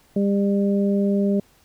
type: harmonic tone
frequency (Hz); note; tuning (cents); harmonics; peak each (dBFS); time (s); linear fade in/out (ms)
200; G3; +35; 1 / 2 / 3; -18 / -24 / -28; 0.16-1.4; 5
effects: pink hiss -57 dBFS RMS until 1.64 s